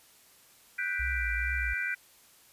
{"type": "chord", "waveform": "sine", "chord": "G major seventh", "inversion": "third", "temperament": "equal with one note detuned", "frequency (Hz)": [1480, 1568, 1975.5, 2359], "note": ["F#6", "G6", "B6", "D7"], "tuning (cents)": [0, 0, 0, 7], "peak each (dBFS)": -35, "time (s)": [0.78, 1.95], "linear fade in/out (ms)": 10}
{"type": "tone with vibrato", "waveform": "sine", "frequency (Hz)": 61.74, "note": "B1", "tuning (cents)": 0, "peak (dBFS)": -32, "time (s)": [0.99, 1.74], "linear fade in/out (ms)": 10, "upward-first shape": "triangle", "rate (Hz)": 2.3, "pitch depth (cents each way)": 150}
{"effects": ["white hiss -59 dBFS RMS until 2.52 s", "resampled to 32000 Hz"]}